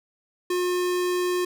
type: tone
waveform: square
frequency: 359 Hz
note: F4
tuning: 48 cents sharp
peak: -23 dBFS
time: 0.5-1.45 s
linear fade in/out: 5 ms
effects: none